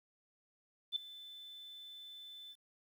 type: tone with ADSR envelope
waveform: sine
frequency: 3520 Hz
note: A7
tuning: in tune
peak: -30 dBFS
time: 0.92-2.56 s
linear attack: 41 ms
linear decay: 3 ms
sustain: -19 dB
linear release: 50 ms
effects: 11-bit